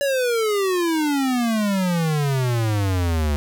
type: exponential sweep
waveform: square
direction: down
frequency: 572 to 71.6 Hz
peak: -19 dBFS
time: 0.01-3.36 s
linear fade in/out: 0 ms
effects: none